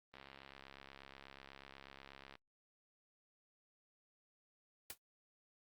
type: click train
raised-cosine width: 0.3 ms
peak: -37 dBFS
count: 152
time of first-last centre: 0.14-2.354 s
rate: 68.2 Hz
type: noise with exponential decay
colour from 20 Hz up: white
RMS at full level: -42 dBFS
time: 4.9-4.98 s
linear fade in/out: 2 ms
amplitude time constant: 16 ms
effects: noise-tail reverb RT60 0.1 s tail -24 dB re dry + Opus 32 kbps